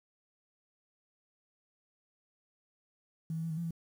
sine tone with pitch steps, 161.2 / 162.3 / 165.2 / 157.6 / 170.2 / 165.7 Hz, E3 / E3 / E3 / D#3 / F3 / E3, -38 / -27 / +4 / +23 / -44 / +9 cents, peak -33 dBFS, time 3.3-3.708 s, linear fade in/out 2 ms, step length 68 ms, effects 10-bit

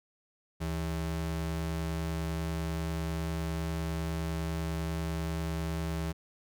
square ring-modulated tone, 119.8 Hz, A#2, 48 cents sharp, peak -29 dBFS, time 0.6-6.13 s, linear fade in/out 20 ms, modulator 45 Hz, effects none

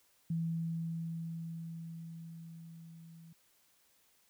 sine tone with level ramp, 165.1 Hz, E3, 3 cents sharp, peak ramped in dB -31 to -52 dBFS, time 0.3-3.33 s, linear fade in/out 5 ms, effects white hiss -70 dBFS RMS until 4.29 s

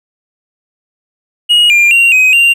triangle tone with pitch steps, 2887 / 2395 / 2758 / 2521 / 2775 Hz, F#7 / D7 / F7 / D#7 / F7, -43 / +33 / -22 / +22 / -12 cents, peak -3 dBFS, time 1.49-2.54 s, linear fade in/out 20 ms, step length 210 ms, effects none

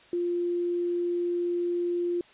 sine tone, 349.2 Hz, F4, in tune, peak -25 dBFS, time 0.13-2.21 s, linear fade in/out 2 ms, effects white hiss -55 dBFS RMS until 2.33 s + resampled to 8000 Hz

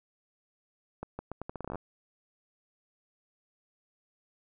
accelerating click train, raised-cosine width 1 ms, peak -23 dBFS, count 14, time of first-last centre 1.03-1.756 s, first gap 160 ms, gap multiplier 0.79, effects none

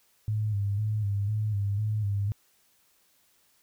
sine tone with vibrato, 103.83 Hz, G#2, in tune, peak -25 dBFS, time 0.28-2.32 s, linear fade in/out 0 ms, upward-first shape square, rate 2 Hz, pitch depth 55 cents each way, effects white hiss -66 dBFS RMS until 3.62 s

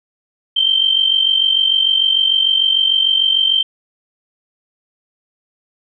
sine tone with amplitude modulation, 3130 Hz, G7, 3 cents flat, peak -8 dBFS, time 0.56-3.63 s, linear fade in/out 10 ms, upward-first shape sine, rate 46.7 Hz, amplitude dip 70%, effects none

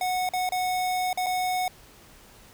square tone with dropouts, 735 Hz, F#5, 12 cents flat, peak -25 dBFS, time 0.01-1.68 s, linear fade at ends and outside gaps 2 ms, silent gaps 0.29-0.335 / 0.491-0.521 / 1.13-1.174 / 1.262-1.266 s, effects pink hiss -52 dBFS RMS until 2.53 s

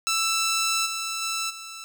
10% pulse tone with level steps, 1326 Hz, E6, 10 cents sharp, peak -14 / -20 / -18 / -29 dBFS, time 0.07-1.84 s, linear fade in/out 0 ms, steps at 0.85 / 1.21 / 1.49 s, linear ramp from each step 20 ms, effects none

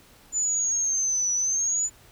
sine linear two-way sweep, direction down then up, 7040 to 5880 to 7040 Hz, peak -22 dBFS, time 0.32-1.9 s, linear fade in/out 50 ms, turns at 1.33 s, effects pink hiss -54 dBFS RMS until 2.11 s

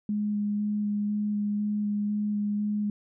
sine tone with vibrato, 207.7 Hz, G#3, in tune, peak -25 dBFS, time 0.09-2.9 s, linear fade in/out 2 ms, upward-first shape square, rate 2 Hz, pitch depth 9 cents each way, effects none

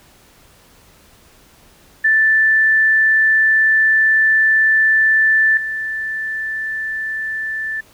sine tone with level steps, 1762 Hz, A6, 2 cents sharp, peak -10 / -20 dBFS, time 2.04-7.81 s, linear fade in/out 10 ms, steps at 5.57 s, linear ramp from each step 2 ms, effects pink hiss -49 dBFS RMS until 7.93 s

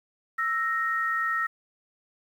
sine tone pair together, 1321.8 / 1864.7 Hz, E6 / A#6, +4 / 0 cents, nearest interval tritone, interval 596 cents, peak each -27 dBFS, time 0.38-1.47 s, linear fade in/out 10 ms, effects 9-bit

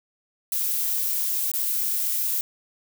violet noise with dropouts, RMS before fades -25 dBFS, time 0.52-2.41 s, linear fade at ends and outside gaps 1 ms, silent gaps 1.516-1.537 s, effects none

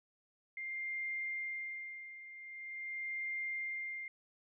sine tone with tremolo, 2106 Hz, C7, 11 cents sharp, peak -36 dBFS, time 0.57-4.08 s, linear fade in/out 2 ms, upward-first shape sine, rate 0.44 Hz, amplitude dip 75%, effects none

